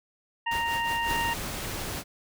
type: harmonic tone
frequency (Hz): 930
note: A#5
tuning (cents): -4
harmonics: 1 / 2 / 3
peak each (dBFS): -28 / -31 / -33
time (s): 0.46-1.34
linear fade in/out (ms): 10
type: noise with tremolo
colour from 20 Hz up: pink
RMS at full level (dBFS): -35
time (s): 0.51-1.17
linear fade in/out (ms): 5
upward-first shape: triangle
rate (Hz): 5.5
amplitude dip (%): 75
type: noise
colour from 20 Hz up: pink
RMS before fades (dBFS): -34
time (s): 1.06-2.04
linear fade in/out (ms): 50
effects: none